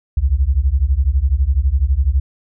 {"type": "beating tone pair", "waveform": "sine", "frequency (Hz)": [61.74, 73.74], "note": ["B1", "D2"], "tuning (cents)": [0, 8], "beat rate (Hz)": 12, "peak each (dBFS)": -15, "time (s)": [0.17, 2.2], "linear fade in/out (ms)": 5, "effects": []}